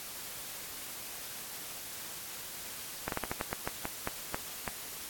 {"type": "slowing click train", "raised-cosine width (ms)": 0.5, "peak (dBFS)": -17, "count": 12, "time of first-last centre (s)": [3.08, 4.678], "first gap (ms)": 42, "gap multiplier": 1.23, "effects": ["white hiss -43 dBFS RMS until 5.09 s", "AAC 64 kbps"]}